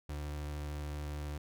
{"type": "tone", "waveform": "35% pulse", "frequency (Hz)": 73.9, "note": "D2", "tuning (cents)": 11, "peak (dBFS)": -36, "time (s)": [0.09, 1.38], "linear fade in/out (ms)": 5, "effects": []}